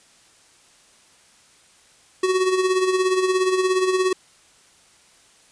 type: tone with tremolo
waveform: square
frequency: 372.7 Hz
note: F#4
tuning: 13 cents sharp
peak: -16 dBFS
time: 2.23-4.13 s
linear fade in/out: 5 ms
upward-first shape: sine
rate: 17 Hz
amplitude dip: 55%
effects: white hiss -54 dBFS RMS until 5.51 s + resampled to 22050 Hz